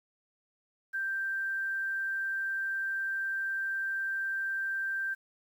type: tone with quantisation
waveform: sine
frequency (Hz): 1572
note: G6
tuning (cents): +4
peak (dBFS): -30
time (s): 0.93-5.15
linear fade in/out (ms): 20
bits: 10
effects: none